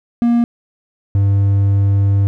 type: tone pair in turn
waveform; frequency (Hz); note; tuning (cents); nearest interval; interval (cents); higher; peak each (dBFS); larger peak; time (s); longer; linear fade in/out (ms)
triangle; 236.4 / 99.39; A#3 / G2; +24 / +24; octave + minor third; 1500; first; -8; neither; 0.22-0.44 / 1.15-2.27; second; 0
effects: none